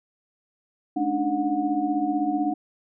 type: tone cluster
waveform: sine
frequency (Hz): 214.4 / 286.7 / 302.5 / 728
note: A3 / D4 / D#4 / F#5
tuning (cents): -45 / -42 / -49 / -28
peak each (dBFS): -34 / -27 / -25 / -27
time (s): 0.96-2.54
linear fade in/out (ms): 10
effects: none